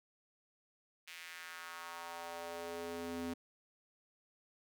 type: tone with high-pass filter sweep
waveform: square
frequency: 84.8 Hz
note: E2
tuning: 50 cents sharp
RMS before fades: -45 dBFS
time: 1.07-3.34 s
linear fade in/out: 10 ms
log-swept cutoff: 2400 to 240 Hz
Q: 2
effects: none